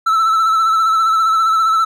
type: tone with vibrato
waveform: triangle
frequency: 1318.5 Hz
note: E6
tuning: in tune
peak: -9 dBFS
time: 0.06-1.85 s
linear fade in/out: 10 ms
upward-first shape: sine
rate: 15 Hz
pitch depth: 36 cents each way
effects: none